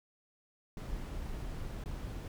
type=noise with dropouts; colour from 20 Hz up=brown; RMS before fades=-40 dBFS; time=0.77-2.28 s; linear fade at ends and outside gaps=2 ms; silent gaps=1.839-1.858 s; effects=none